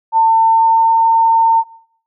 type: tone with pitch glide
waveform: sine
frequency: 898 to 907.4 Hz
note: A5 to A#5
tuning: +35 to -47 cents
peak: -7 dBFS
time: 0.12-1.64 s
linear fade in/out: 50 ms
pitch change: +18 cents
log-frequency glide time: 0.26-1.08 s
effects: noise-tail reverb RT60 0.6 s tail -20 dB re dry